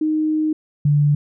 sine tone pair in turn, 310 / 146.3 Hz, D#4 / D3, -6 / -6 cents, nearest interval octave + minor second, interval 1300 cents, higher first, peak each -16 / -12 dBFS, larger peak second, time 0.01-0.53 / 0.85-1.15 s, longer first, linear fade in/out 5 ms, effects none

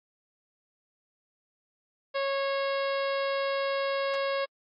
harmonic tone with a mistuned harmonic, 550 Hz, C#5, 14 cents flat, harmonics 1 / 2 / 3 / 4 / 5 / 6 / 7 / 8 / 9, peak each -28 / -34 / -38 / -40 / -42 / -44 / -45 / -46 / -47 dBFS, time 2.14-4.46 s, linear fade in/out 20 ms, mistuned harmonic 4, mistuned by -23 cents, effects AAC 48 kbps

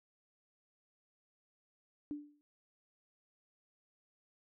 sine tone with exponential decay, 293.7 Hz, D4, in tune, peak -35 dBFS, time 2.11-2.41 s, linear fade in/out 0 ms, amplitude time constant 65 ms, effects none

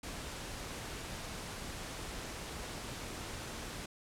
pink noise, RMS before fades -43 dBFS, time 0.03-3.86 s, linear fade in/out 5 ms, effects low-pass 10000 Hz 12 dB/octave

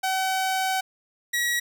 sawtooth tone pair in turn, 759 / 1916.3 Hz, F#5 / A#6, +44 / +47 cents, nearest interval octave + major third, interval 1603 cents, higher second, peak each -19 dBFS, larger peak neither, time 0.03-0.81 / 1.33-1.6 s, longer first, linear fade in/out 10 ms, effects none

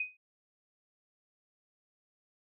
sine tone with exponential decay, 2501 Hz, D#7, 8 cents sharp, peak -28 dBFS, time 0-0.17 s, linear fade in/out 5 ms, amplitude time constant 36 ms, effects none

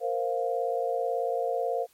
sine chord, Bb suspended second, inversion none, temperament just, 466.2 / 524.4 / 699.2 Hz, Bb4 / C5 / F5, 0 / +4 / +2 cents, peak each -30 dBFS, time 0-1.87 s, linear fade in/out 50 ms, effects white hiss -63 dBFS RMS until 1.93 s + MP3 64 kbps

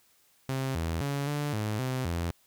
sawtooth tone with pitch steps, 133.1 / 82.2 / 141 / 146.4 / 106.7 / 129.2 / 85 Hz, C3 / E2 / C#3 / D3 / G#2 / C3 / F2, +30 / -4 / +30 / -5 / +47 / -21 / -46 cents, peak -25 dBFS, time 0.49-2.31 s, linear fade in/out 0 ms, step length 260 ms, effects white hiss -65 dBFS RMS until 2.46 s

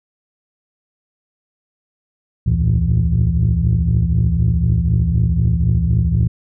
sine tone cluster, 66.6 / 79.9 / 113 / 117 / 167.4 Hz, C2 / D#2 / A2 / A#2 / E3, +31 / +47 / +47 / +7 / +27 cents, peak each -18 dBFS, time 2.46-6.28 s, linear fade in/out 10 ms, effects tanh soft clip ceiling -6 dBFS

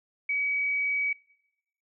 sine tone, 2271 Hz, C#7, 41 cents sharp, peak -25 dBFS, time 0.29-1.13 s, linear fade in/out 5 ms, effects noise-tail reverb RT60 0.9 s tail -22 dB re dry

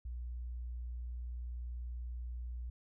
sine tone, 60.3 Hz, B1, 41 cents flat, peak -39 dBFS, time 0.05-2.7 s, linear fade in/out 5 ms, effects none

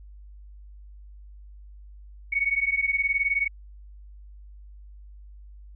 sine beating tone pair, 2217 / 2236 Hz, C#7 / C#7, 0 / +14 cents, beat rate 19 Hz, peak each -25 dBFS, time 2.32-3.48 s, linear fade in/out 10 ms, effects added 50 Hz sine -43 dBFS peak until 5.75 s

